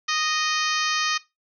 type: harmonic tone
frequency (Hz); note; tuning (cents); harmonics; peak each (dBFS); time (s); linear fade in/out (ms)
620; D#5; -6; 2 / 3 / 4 / 5 / 6 / 7 / 8 / 9 / 10; -27 / -29 / -30 / -31 / -32 / -32 / -33 / -34 / -34; 0.08-1.18; 10
effects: noise-tail reverb RT60 0.2 s tail -17 dB re dry